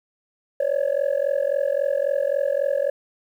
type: tone with amplitude modulation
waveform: sine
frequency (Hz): 560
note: C#5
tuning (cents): +18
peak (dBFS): -13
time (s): 0.6-2.9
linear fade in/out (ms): 5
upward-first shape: sine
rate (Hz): 43.7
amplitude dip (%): 100
effects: tanh soft clip ceiling -15 dBFS + 9-bit